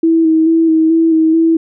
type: tone with vibrato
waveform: sine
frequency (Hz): 323.4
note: E4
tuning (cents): -33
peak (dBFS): -7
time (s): 0.03-1.57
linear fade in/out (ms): 5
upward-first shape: square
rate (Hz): 2.3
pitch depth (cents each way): 22
effects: none